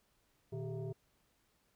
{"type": "tone with frequency modulation", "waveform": "sine", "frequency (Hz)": 117.6, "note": "A#2", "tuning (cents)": 16, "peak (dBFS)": -38, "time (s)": [0.52, 0.93], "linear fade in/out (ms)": 10, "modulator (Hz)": 271, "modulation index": 1.3, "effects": ["pink hiss -75 dBFS RMS until 1.75 s"]}